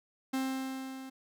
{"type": "tone with level ramp", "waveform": "45% pulse", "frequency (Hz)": 264.1, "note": "C4", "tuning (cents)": 16, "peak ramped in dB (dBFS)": [-29, -43], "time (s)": [0.33, 1.1], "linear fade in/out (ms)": 10, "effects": []}